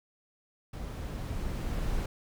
brown noise with level ramp, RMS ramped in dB -38 to -31 dBFS, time 0.73-2.06 s, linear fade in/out 5 ms, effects none

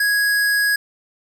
square tone, 1661.2 Hz, G#6, in tune, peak -16 dBFS, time 0-0.76 s, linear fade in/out 5 ms, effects none

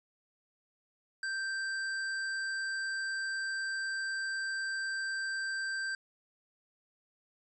sine tone with hard clipping, 1568 Hz, G6, in tune, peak -35 dBFS, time 1.23-5.95 s, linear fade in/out 2 ms, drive 14 dB, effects resampled to 22050 Hz

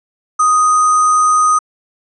sine tone with sample-and-hold, 1244.5 Hz, D#6, in tune, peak -8 dBFS, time 0.39-1.59 s, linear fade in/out 10 ms, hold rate 7350 Hz, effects resampled to 22050 Hz

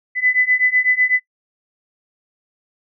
sine beating tone pair, 2000 / 2008 Hz, B6 / B6, +21 / +28 cents, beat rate 8 Hz, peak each -17 / -16 dBFS, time 0.15-1.2 s, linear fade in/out 50 ms, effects noise-tail reverb RT60 0.1 s tail -23 dB re dry

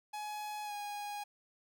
45% pulse tone with pitch glide, 842 to 824.2 Hz, G#5 to G#5, +24 to -13 cents, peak -39 dBFS, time 0.13-1.24 s, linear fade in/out 10 ms, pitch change -37 cents, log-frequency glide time 0.64-0.73 s, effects none

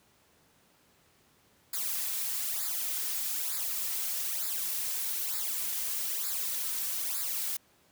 blue noise with flanger, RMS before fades -33 dBFS, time 1.73-7.57 s, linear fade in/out 5 ms, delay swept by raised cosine 0.33 to 3.63 ms, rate 1.1 Hz, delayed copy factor -0.85, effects pink hiss -65 dBFS RMS until 7.91 s + high-pass 80 Hz 12 dB/octave

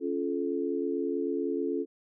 sine chord, Db augmented, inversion none, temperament just, 277.2 / 346.5 / 433.1 Hz, Db4 / F4 / A4, 0 / -14 / -27 cents, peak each -32 dBFS, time 0-1.86 s, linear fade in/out 50 ms, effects none

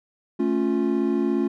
triangle chord, A augmented, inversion none, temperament equal with one note detuned, 220 / 277.2 / 351.7 Hz, A3 / C#4 / E#4, 0 / 0 / +12 cents, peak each -23 / -22 / -22 dBFS, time 0.39-1.48 s, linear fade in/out 10 ms, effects none

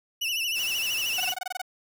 35% pulse tone with vibrato, 2794 Hz, F7, in tune, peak -24 dBFS, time 0.21-1.33 s, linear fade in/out 10 ms, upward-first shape sine, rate 13 Hz, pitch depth 110 cents each way
white noise, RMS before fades -39 dBFS, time 0.54-1.36 s, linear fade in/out 50 ms
sawtooth tone bursts, 740 Hz, F#5, in tune, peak -25 dBFS, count 10, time 1.18-1.617 s, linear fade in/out 5 ms, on 23 ms, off 23 ms
effects none

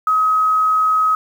sine tone with quantisation, 1270 Hz, D#6, 35 cents sharp, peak -12 dBFS, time 0.07-1.15 s, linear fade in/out 2 ms, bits 7, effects none

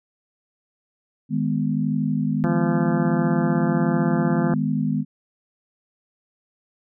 sine chord, G# minor, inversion second, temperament just, 155.74 / 207.7 / 249.2 Hz, D#3 / G#3 / B3, +2 / 0 / +16 cents, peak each -24 dBFS, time 1.29-5.05 s, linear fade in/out 50 ms
harmonic tone, 171.7 Hz, F3, 29 cents flat, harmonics 1 / 2 / 3 / 4 / 5 / 6 / 7 / 8 / 9 / 10, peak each -24 / -26 / -32 / -31 / -34 / -39 / -36 / -38 / -37 / -42 dBFS, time 2.44-4.54 s, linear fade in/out 0 ms
effects none

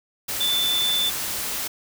sine tone in noise, 3520 Hz, A7, in tune, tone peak -20 dBFS, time 0.4-1.1 s, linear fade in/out 10 ms, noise white, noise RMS -28 dBFS, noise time 0.28-1.68 s, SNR +5 dB, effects none

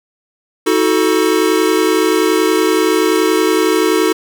square chord, D# diminished, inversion none, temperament equal with one note detuned, 318.8 / 370 / 440 Hz, D#4 / F#4 / A4, +42 / 0 / 0 cents, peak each -16 dBFS, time 0.66-4.13 s, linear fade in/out 10 ms, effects none

